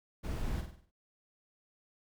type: noise with echo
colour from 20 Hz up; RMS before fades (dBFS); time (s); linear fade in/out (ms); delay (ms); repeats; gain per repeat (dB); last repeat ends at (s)
brown; -36; 0.23-0.62; 20; 49; 6; -6; 0.914
effects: none